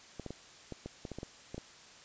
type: clicks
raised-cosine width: 2 ms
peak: -27 dBFS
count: 11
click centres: 0.197 / 0.263 / 0.306 / 0.723 / 0.86 / 1.052 / 1.117 / 1.186 / 1.231 / 1.545 / 1.58 s
effects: white hiss -55 dBFS RMS until 2.04 s + resampled to 16000 Hz